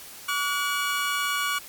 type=tone pair together; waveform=25% pulse; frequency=1142 / 1451.6 Hz; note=D6 / F#6; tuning=-49 / -34 cents; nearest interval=major third; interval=415 cents; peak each=-23 / -24 dBFS; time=0.28-1.59 s; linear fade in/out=10 ms; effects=white hiss -43 dBFS RMS until 1.68 s + MP3 96 kbps